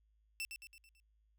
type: tone with echo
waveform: sawtooth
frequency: 2675 Hz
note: E7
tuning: 25 cents sharp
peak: -35 dBFS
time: 0.4-0.45 s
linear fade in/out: 0 ms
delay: 110 ms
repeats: 5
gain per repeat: -6 dB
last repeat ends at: 1 s
effects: added 53 Hz sine -70 dBFS peak until 1.38 s